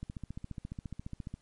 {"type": "click train", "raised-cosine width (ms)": 5, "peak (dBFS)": -27, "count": 20, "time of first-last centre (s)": [0.03, 1.34], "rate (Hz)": 14.5, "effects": ["pink hiss -70 dBFS RMS until 1.41 s", "MP3 48 kbps"]}